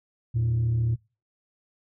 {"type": "tone pair together", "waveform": "sine", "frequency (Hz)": [82.23, 116.1], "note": ["E2", "A#2"], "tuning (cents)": [-4, -7], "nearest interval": "tritone", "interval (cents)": 597, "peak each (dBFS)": [-30, -20], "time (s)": [0.34, 0.96], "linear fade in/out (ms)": 20, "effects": ["noise-tail reverb RT60 0.3 s tail -24 dB re dry", "tanh soft clip ceiling -19 dBFS"]}